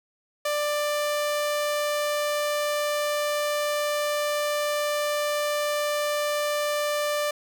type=tone; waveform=sawtooth; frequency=591 Hz; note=D5; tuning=11 cents sharp; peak=-20 dBFS; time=0.45-7.31 s; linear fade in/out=5 ms; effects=9-bit